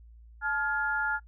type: tone cluster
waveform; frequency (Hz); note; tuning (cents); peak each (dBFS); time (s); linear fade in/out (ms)
sine; 866 / 1408 / 1682; A5 / F6 / G#6; -28 / +14 / +22; -33 / -28 / -34; 0.41-1.2; 50
effects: noise-tail reverb RT60 0.1 s tail -24 dB re dry + added 57 Hz sine -49 dBFS peak until 1.27 s